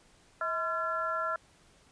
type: harmonic tone with a mistuned harmonic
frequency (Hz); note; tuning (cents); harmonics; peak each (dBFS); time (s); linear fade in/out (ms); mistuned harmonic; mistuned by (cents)
341.1; F4; -41; 2 / 3 / 4 / 5; -36 / -40 / -31 / -40; 0.41-1.36; 2; 2; -100
effects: pink hiss -62 dBFS RMS until 1.91 s + resampled to 22050 Hz